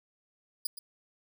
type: tone with echo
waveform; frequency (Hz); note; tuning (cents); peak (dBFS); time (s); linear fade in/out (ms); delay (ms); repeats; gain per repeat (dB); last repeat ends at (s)
10% pulse; 4910; D#8; -24; -22; 0.65-0.67; 5; 120; 1; -11; 0.79
effects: none